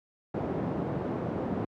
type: band-pass noise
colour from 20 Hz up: pink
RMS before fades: -32 dBFS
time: 0.34-1.65 s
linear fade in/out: 5 ms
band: 130 to 640 Hz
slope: 12 dB/octave
effects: high-pass 60 Hz 12 dB/octave